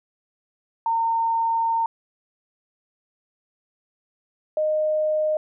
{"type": "tone pair in turn", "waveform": "sine", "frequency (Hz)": [913, 616.5], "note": ["A#5", "D#5"], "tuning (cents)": [-36, -16], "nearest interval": "perfect fifth", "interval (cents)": 680, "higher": "first", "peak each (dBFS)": -19, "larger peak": "neither", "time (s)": [[0.86, 1.86], [4.57, 5.37]], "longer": "first", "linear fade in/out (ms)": 2, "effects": []}